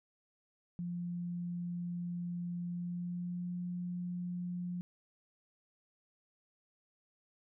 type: tone with pitch glide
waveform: sine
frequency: 174.61 to 177.35 Hz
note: F3 to F3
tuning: 0 to +27 cents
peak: -36 dBFS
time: 0.79-4.81 s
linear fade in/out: 0 ms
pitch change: +27 cents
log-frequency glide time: 2.67-3.53 s
effects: none